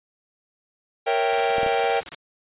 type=chord; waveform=45% pulse; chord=A# diminished seventh; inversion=none; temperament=equal; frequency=466.2 / 554.4 / 659.3 / 784 Hz; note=A#4 / C#5 / E5 / G5; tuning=0 / 0 / 0 / 0 cents; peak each=-24 / -28 / -28 / -23 dBFS; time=1.06-2.01 s; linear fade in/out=20 ms
type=noise bursts; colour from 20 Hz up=white; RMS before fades=-33 dBFS; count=15; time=1.32-2.147 s; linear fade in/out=0 ms; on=29 ms; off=28 ms
type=clicks; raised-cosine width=2 ms; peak=-19 dBFS; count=3; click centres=1.583 / 1.632 / 1.664 s
effects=resampled to 8000 Hz